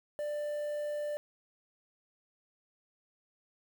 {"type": "tone with quantisation", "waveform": "triangle", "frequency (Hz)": 591, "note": "D5", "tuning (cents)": 11, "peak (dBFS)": -31, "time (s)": [0.19, 1.17], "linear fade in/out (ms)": 0, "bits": 9, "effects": []}